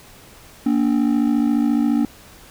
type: ring-modulated tone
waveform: triangle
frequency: 261.6 Hz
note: C4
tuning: in tune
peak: -10 dBFS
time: 0.66-2.05 s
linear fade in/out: 2 ms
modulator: 27.2 Hz
effects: pink hiss -45 dBFS RMS until 2.5 s